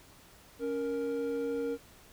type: tone pair together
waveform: triangle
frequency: 278 / 467.5 Hz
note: C#4 / A#4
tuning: +5 / +5 cents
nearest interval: major sixth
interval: 900 cents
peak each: -34 / -30 dBFS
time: 0.59-1.78 s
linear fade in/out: 50 ms
effects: pink hiss -57 dBFS RMS until 2.12 s